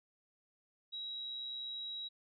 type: tone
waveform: sine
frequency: 3857 Hz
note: B7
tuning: 42 cents flat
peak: -40 dBFS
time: 0.92-2.09 s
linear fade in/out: 20 ms
effects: none